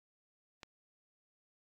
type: click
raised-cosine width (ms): 0.2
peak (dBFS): -29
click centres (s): 0.632
effects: AAC 64 kbps